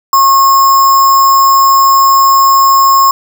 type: tone with sample-and-hold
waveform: sine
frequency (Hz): 1087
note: C#6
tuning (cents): -34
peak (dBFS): -3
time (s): 0.13-3.11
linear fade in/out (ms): 2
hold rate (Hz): 6300
effects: none